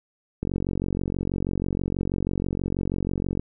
click train, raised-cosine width 3 ms, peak -13 dBFS, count 138, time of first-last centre 0.43-3.395 s, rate 46.2 Hz, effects none

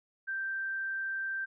sine tone, 1568 Hz, G6, in tune, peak -32 dBFS, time 0.27-1.46 s, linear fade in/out 20 ms, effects none

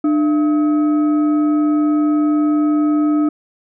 sine tone with frequency modulation, 299.1 Hz, D4, 32 cents sharp, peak -12 dBFS, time 0.04-3.29 s, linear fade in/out 5 ms, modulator 976 Hz, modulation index 0.31, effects none

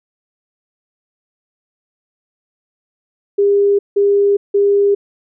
sine tone bursts, 403 Hz, G4, 48 cents sharp, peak -9 dBFS, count 3, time 3.38-4.95 s, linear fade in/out 10 ms, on 410 ms, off 170 ms, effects none

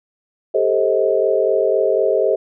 sine chord, A half-diminished seventh, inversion third, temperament just, 396 / 440 / 528 / 633.6 Hz, G4 / A4 / C5 / Eb5, +18 / 0 / +16 / +31 cents, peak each -19 dBFS, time 0.54-2.36 s, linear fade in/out 10 ms, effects none

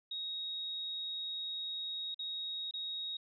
sine tone with dropouts, 3770 Hz, A#7, 19 cents sharp, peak -37 dBFS, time 0.11-3.17 s, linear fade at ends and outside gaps 5 ms, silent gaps 2.145-2.191 / 2.711-2.737 s, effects none

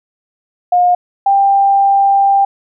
sine tone pair in turn, 714 / 791.7 Hz, F5 / G5, +38 / +17 cents, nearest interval major second, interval 179 cents, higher second, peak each -7 dBFS, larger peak neither, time 0.72-0.95 / 1.26-2.45 s, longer second, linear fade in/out 5 ms, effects none

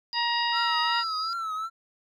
harmonic tone, 945 Hz, A#5, 23 cents sharp, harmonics 1 / 2 / 3 / 4, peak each -27 / -30 / -32 / -33 dBFS, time 0.13-1.04 s, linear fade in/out 50 ms
sine tone with tremolo, 4863 Hz, D#8, 40 cents flat, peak -30 dBFS, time 0.13-1.33 s, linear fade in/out 0 ms, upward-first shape triangle, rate 4.9 Hz, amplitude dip 30%
triangle tone with vibrato, 1317 Hz, E6, 2 cents flat, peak -27 dBFS, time 0.52-1.7 s, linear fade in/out 50 ms, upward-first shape triangle, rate 2.7 Hz, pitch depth 83 cents each way
effects none

